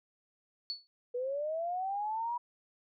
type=tone with exponential decay; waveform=sine; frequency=4435 Hz; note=C#8; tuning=in tune; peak=-31 dBFS; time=0.7-0.87 s; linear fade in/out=0 ms; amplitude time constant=35 ms
type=linear sweep; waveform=sine; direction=up; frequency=480.6 to 974 Hz; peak=-32 dBFS; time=1.14-2.38 s; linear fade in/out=10 ms
effects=none